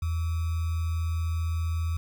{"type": "tone with sample-and-hold", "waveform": "sine", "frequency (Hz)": 82.41, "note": "E2", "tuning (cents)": 0, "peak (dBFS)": -25, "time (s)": [0.02, 1.97], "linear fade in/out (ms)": 5, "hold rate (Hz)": 1225, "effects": []}